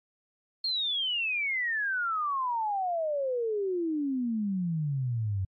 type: exponential sweep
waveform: sine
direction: down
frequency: 4300 to 92.5 Hz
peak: -27 dBFS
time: 0.64-5.45 s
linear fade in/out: 5 ms
effects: AAC 32 kbps